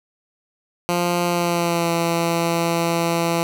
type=tone with pitch glide; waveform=10% pulse; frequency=174.61 to 168.47 Hz; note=F3 to E3; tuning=0 to +38 cents; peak=-10 dBFS; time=0.89-3.43 s; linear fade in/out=0 ms; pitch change=-62 cents; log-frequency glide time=1.25-1.92 s; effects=none